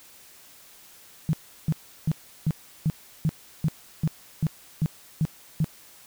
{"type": "tone bursts", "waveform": "sine", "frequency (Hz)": 157.6, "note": "D#3", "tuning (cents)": 23, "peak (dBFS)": -19, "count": 12, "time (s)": [1.29, 5.644], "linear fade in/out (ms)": 0, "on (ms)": 42, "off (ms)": 350, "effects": ["white hiss -51 dBFS RMS until 6.06 s"]}